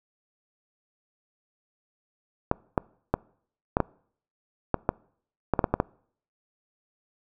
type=clicks; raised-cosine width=1 ms; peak=-7 dBFS; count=12; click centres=2.514 / 2.778 / 3.14 / 3.769 / 3.803 / 4.743 / 4.891 / 5.537 / 5.592 / 5.642 / 5.74 / 5.801 s; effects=noise-tail reverb RT60 0.6 s tail -25 dB re dry